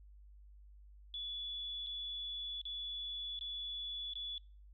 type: tone with dropouts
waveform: sine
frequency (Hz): 3429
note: A7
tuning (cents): -45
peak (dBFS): -40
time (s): 1.14-4.38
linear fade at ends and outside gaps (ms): 1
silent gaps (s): 1.864-1.869 / 2.615-2.653 / 3.391-3.41 / 4.136-4.155
effects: noise-tail reverb RT60 0.4 s tail -23 dB re dry + added 50 Hz sine -55 dBFS peak until 4.73 s